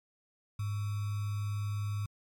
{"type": "tone with sample-and-hold", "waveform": "sine", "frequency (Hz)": 103.1, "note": "G#2", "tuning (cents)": -12, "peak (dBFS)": -31, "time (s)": [0.59, 2.06], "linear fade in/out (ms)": 5, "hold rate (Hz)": 1225, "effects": ["MP3 64 kbps"]}